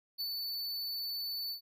square tone with ADSR envelope, 4491 Hz, C#8, 22 cents sharp, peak -34 dBFS, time 0.18-1.61 s, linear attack 26 ms, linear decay 64 ms, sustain -2 dB, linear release 100 ms, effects none

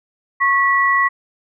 sine tone pair together, 1100 / 1945.4 Hz, C#6 / B6, -14 / -27 cents, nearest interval minor seventh, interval 987 cents, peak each -15 dBFS, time 0.4-1.09 s, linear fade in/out 20 ms, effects none

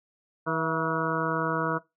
harmonic tone with a mistuned harmonic, 161 Hz, E3, 41 cents flat, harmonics 1 / 2 / 3 / 4 / 6 / 7 / 8 / 9, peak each -33 / -33 / -33 / -33 / -33 / -33 / -33 / -33 dBFS, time 0.46-1.79 s, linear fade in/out 20 ms, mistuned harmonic 4, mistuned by +43 cents, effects noise-tail reverb RT60 0.2 s tail -19 dB re dry

